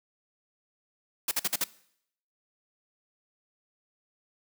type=noise bursts; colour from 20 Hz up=white; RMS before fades=-27 dBFS; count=5; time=1.28-1.641 s; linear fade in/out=5 ms; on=33 ms; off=49 ms; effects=noise-tail reverb RT60 0.7 s tail -20 dB re dry + high-pass 150 Hz 12 dB/octave